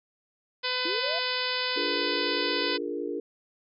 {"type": "harmonic tone", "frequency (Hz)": 503, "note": "B4", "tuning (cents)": 32, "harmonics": [1, 2, 3, 4, 5, 6, 7, 8, 9, 10], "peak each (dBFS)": [-36, -36, -36, -36, -36, -36, -36, -36, -36, -36], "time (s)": [0.63, 2.78], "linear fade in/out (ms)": 20}
{"type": "linear sweep", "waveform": "sine", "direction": "up", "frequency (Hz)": [311.2, 705], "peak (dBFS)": -31, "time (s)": [0.85, 1.19], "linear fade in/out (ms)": 5}
{"type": "chord", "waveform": "sine", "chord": "Bb dominant seventh", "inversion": "first", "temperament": "equal", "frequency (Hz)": [293.7, 349.2, 415.3, 466.2], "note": ["D4", "F4", "Ab4", "Bb4"], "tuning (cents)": [0, 0, 0, 0], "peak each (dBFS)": -35, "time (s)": [1.76, 3.2], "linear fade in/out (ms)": 5}
{"effects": []}